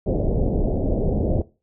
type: low-pass noise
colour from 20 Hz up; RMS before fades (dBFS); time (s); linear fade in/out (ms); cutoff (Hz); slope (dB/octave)
pink; -21; 0.06-1.42; 5; 650; 48
effects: noise-tail reverb RT60 0.3 s tail -19 dB re dry